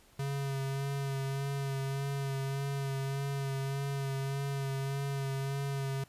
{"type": "tone with vibrato", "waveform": "square", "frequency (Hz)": 137.5, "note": "C#3", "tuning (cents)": -14, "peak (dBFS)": -33, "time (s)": [0.19, 6.04], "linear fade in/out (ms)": 5, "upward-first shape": "sine", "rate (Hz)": 1.7, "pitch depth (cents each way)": 25, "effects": ["pink hiss -62 dBFS RMS until 6.08 s", "resampled to 32000 Hz"]}